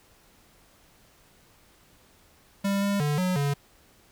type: tone with pitch steps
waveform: square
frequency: 198.5 / 200.7 / 147.3 / 183.1 / 142.3 Hz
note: G3 / G3 / D3 / F#3 / C#3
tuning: +22 / +41 / +6 / -18 / +46 cents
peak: -24 dBFS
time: 2.64-3.54 s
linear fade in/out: 10 ms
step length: 180 ms
effects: pink hiss -59 dBFS RMS until 4.11 s